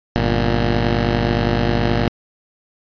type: tone pair together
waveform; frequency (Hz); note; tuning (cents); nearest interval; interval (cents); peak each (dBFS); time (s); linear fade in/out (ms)
10% pulse; 49.59 / 117.4; G1 / A#2; +21 / +13; octave + minor third; 1492; -10; 0.16-2.08; 0
effects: resampled to 11025 Hz